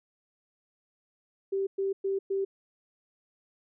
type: tone bursts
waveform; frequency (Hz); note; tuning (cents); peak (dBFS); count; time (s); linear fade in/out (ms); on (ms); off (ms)
sine; 390; G4; -9; -26; 4; 1.52-2.45; 10; 150; 110
effects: none